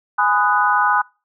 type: chord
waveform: sine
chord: G# minor seventh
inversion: none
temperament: equal with one note detuned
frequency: 830.6 / 1003.9 / 1244.5 / 1480 Hz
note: G#5 / B5 / D#6 / F#6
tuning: 0 / +28 / 0 / 0 cents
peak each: -19 dBFS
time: 0.18-1.02 s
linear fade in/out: 10 ms
effects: noise-tail reverb RT60 0.3 s tail -25 dB re dry